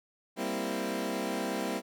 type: chord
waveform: 20% pulse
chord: C dominant seventh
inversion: second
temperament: equal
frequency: 196 / 233.1 / 261.6 / 329.6 Hz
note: G3 / Bb3 / C4 / E4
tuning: 0 / 0 / 0 / 0 cents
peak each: -32 dBFS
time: 0.36-1.82 s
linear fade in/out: 50 ms
effects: none